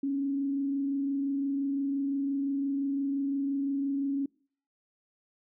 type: tone with frequency modulation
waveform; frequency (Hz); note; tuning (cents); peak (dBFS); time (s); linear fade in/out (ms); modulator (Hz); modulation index
sine; 277.2; C#4; 0; -27; 0.03-4.26; 5; 25.8; 0.25
effects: noise-tail reverb RT60 0.5 s tail -25 dB re dry